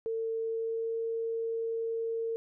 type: tone with pitch glide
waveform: sine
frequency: 450.8 to 455.2 Hz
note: A4 to A#4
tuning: +42 to -41 cents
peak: -30 dBFS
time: 0.06-2.36 s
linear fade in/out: 0 ms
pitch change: +17 cents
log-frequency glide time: 0.41-1 s
effects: none